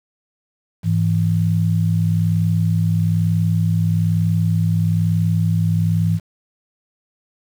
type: tone pair together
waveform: sine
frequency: 103.8 / 164.89 Hz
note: G#2 / E3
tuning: 0 / +1 cents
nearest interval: minor sixth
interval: 801 cents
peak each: -17 dBFS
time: 0.83-6.2 s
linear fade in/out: 50 ms
effects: 7-bit